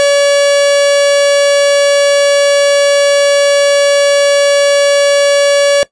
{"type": "tone", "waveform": "45% pulse", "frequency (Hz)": 568, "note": "C#5", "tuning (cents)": 42, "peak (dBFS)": -6, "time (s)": [0, 5.83], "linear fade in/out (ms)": 0, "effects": ["noise-tail reverb RT60 0.1 s tail -18 dB re dry", "resampled to 22050 Hz"]}